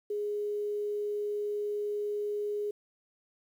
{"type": "tone", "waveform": "sine", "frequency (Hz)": 414.9, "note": "G#4", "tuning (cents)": -2, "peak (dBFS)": -30, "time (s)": [0.1, 2.71], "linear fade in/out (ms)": 5, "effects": ["10-bit"]}